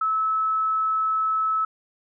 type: tone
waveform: sine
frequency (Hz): 1300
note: E6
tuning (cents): -24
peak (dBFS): -20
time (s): 0.01-1.65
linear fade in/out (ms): 5
effects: none